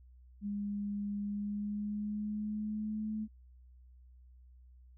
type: tone with pitch glide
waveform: sine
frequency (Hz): 203.8 to 215.7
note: G#3 to A3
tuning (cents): -32 to -34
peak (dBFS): -34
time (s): 0.41-3.28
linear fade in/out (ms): 50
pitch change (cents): +98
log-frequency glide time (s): 1.22-3.14
effects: added 62 Hz sine -55 dBFS peak until 4.97 s